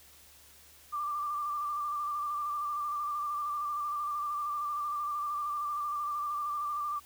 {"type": "tone with vibrato", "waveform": "sine", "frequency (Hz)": 1180, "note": "D6", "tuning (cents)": 8, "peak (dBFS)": -31, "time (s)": [0.92, 7], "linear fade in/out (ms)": 20, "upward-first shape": "square", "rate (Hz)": 13, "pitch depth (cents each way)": 26, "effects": ["added 73 Hz sine -65 dBFS peak until 7.05 s", "white hiss -57 dBFS RMS until 7.05 s"]}